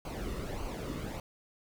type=noise with flanger; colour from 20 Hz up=brown; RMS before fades=-38 dBFS; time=0.05-1.2 s; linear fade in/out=2 ms; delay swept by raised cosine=0.55 to 1.29 ms; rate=1.7 Hz; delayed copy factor=-0.65; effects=none